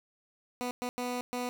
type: tone bursts at uneven times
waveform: 15% pulse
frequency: 246.9 Hz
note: B3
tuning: in tune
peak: -26 dBFS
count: 4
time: 0.61-0.71 / 0.82-0.89 / 0.98-1.21 / 1.33-1.49 s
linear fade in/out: 0 ms
effects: none